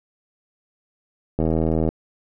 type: click train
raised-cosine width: 2 ms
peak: -8 dBFS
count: 41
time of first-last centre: 1.39-1.889 s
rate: 80.1 Hz
effects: none